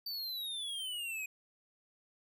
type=exponential sweep; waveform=square; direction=down; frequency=4622 to 2489 Hz; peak=-38 dBFS; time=0.06-1.26 s; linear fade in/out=5 ms; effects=none